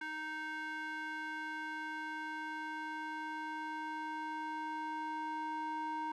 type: tone with band-pass filter sweep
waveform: square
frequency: 311.4 Hz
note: D#4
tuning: 2 cents sharp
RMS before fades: -41 dBFS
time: 0.01-6.12 s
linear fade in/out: 5 ms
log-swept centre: 1600 to 1000 Hz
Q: 2.6
effects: none